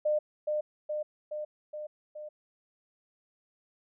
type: tone with echo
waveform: sine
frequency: 604 Hz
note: D5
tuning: 48 cents sharp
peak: -24 dBFS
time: 0.05-0.19 s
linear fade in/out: 10 ms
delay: 420 ms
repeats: 5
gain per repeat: -3 dB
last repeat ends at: 2.29 s
effects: none